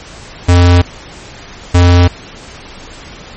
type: tone pair in turn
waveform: square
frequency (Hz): 88.2 / 88.2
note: F2 / F2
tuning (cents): +18 / +18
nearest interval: unison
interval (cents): 0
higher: neither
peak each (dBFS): -4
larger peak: neither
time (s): 0.48-0.82 / 1.74-2.08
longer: neither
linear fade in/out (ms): 10
effects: pink hiss -32 dBFS RMS until 3.36 s + MP3 32 kbps